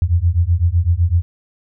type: beating tone pair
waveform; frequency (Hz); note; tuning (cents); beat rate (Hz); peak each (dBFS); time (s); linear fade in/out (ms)
sine; 82.41 / 90.31; E2 / F#2; 0 / -41; 7.9; -15; 0.02-1.22; 0
effects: none